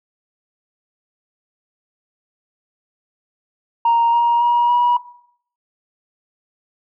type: tone with pitch steps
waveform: sine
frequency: 932.3 / 943.7 / 955.2 / 966.9 Hz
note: A#5 / A#5 / A#5 / B5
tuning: 0 / +21 / +42 / -37 cents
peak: -10 dBFS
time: 3.85-4.97 s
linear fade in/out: 5 ms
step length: 280 ms
effects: noise-tail reverb RT60 0.6 s tail -17 dB re dry + tanh soft clip ceiling -9 dBFS